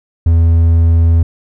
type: tone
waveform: triangle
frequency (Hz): 83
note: E2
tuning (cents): +12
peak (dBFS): -4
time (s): 0.26-1.23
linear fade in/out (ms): 5
effects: none